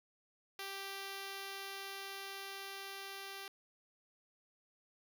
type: tone with level ramp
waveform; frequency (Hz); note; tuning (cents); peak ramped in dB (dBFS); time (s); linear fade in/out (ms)
5% pulse; 392; G4; 0; -31 to -34; 0.59-3.48; 2
effects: none

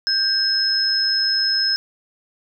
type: tone pair together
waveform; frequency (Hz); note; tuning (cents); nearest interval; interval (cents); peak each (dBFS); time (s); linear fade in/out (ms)
sine; 1581 / 5175; G6 / E8; +14 / -33; octave + major sixth; 2053; -24 / -17; 0.07-1.76; 0
effects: none

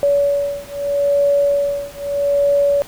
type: beating tone pair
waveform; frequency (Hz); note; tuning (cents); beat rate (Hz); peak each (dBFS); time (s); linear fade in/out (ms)
sine; 568 / 568.79; C#5 / C#5; +42 / +44; 0.79; -17; 0.03-2.82; 0
effects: pink hiss -39 dBFS RMS until 2.87 s

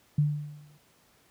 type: tone with exponential decay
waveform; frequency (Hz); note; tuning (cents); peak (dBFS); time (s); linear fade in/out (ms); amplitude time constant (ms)
sine; 148; D3; +14; -18; 0.18-0.78; 5; 130
effects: pink hiss -63 dBFS RMS until 1.3 s + high-pass 80 Hz 12 dB/octave

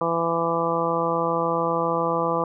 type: harmonic tone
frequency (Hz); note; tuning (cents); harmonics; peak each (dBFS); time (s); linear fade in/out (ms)
167.3; E3; +26; 1 / 2 / 3 / 4 / 5 / 6 / 7; -31 / -30 / -25 / -30 / -30 / -28 / -27; 0.01-2.44; 2
effects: none

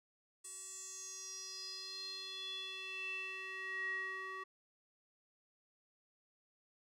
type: tone with band-pass filter sweep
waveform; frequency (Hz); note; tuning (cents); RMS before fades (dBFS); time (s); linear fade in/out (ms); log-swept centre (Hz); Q
square; 380; F#4; +46; -45; 0.44-4.44; 10; 8400 to 1500; 7.4
effects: none

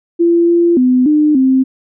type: tone with pitch steps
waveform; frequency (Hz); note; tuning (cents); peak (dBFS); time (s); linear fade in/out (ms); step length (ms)
sine; 340.6 / 342.7 / 253.1 / 301.8 / 262.4; F4 / F4 / B3 / D4 / C4; -43 / -33 / +43 / +47 / +5; -7; 0.19-1.64; 20; 290
effects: none

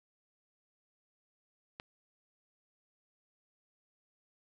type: click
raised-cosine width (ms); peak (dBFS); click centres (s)
0.3; -26; 1.799
effects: none

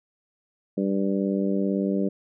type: harmonic tone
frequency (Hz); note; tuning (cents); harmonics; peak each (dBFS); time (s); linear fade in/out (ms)
98.1; G2; +2; 2 / 3 / 4 / 5 / 6; -24 / -28 / -30 / -32 / -34; 0.77-2.09; 10
effects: none

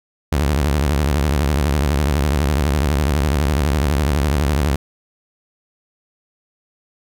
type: tone with vibrato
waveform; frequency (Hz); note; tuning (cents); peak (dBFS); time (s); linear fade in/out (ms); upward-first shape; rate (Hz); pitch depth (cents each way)
sawtooth; 72; D2; -34; -11; 0.32-4.76; 5; sine; 12; 190
effects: none

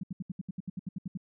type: tone bursts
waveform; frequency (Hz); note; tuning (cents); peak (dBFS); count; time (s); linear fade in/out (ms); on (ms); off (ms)
sine; 183.9; F#3; -10; -32; 13; 0.01-1.174; 5; 24; 71
effects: none

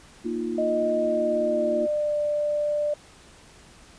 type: chord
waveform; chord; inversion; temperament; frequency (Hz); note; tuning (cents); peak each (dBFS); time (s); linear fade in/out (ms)
sine; Bb suspended fourth; none; equal; 233.1 / 311.1 / 349.2; Bb3 / Eb4 / F4; 0 / 0 / 0; -30 / -32 / -29; 0.24-1.87; 20
type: tone with pitch glide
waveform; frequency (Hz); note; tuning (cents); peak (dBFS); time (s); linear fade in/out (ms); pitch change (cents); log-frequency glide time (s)
sine; 622.3 to 592.5; D#5 to D5; 0 to +15; -22; 0.58-2.94; 5; -85; 0.98-2.19
effects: pink hiss -51 dBFS RMS until 3.98 s + resampled to 22050 Hz

